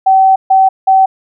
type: tone bursts at uneven times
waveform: sine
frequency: 766 Hz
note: G5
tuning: 40 cents flat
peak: -4 dBFS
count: 3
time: 0.06-0.36 / 0.5-0.69 / 0.87-1.06 s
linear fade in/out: 10 ms
effects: none